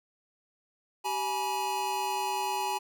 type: tone cluster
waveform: square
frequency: 386.4 / 839 / 969 Hz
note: G4 / G#5 / B5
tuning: -25 / +17 / -33 cents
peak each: -39 / -32 / -34 dBFS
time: 1.04-2.79 s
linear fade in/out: 20 ms
effects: none